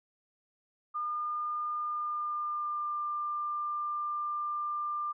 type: tone with pitch glide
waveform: sine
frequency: 1210 to 1193.3 Hz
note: D#6 to D6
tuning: -49 to +27 cents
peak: -31 dBFS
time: 0.94-5.13 s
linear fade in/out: 20 ms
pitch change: -24 cents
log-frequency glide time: 1.73-3.01 s
effects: none